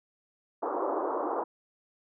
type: band-pass noise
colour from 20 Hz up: pink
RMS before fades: -31 dBFS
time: 0.62-1.44 s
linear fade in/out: 10 ms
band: 310 to 1200 Hz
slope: 48 dB/octave
effects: none